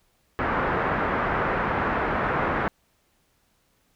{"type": "low-pass noise", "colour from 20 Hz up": "white", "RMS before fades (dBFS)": -25, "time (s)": [0.39, 2.68], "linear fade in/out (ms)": 0, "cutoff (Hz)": 1600, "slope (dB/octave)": 24, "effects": ["pink hiss -67 dBFS RMS until 3.95 s"]}